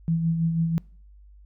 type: tone with tremolo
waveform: sine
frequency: 164.81 Hz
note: E3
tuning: in tune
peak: -19 dBFS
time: 0.08-0.78 s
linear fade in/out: 0 ms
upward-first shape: sine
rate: 6.1 Hz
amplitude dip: 45%
effects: noise-tail reverb RT60 0.5 s tail -25 dB re dry + added 50 Hz sine -47 dBFS peak until 1.45 s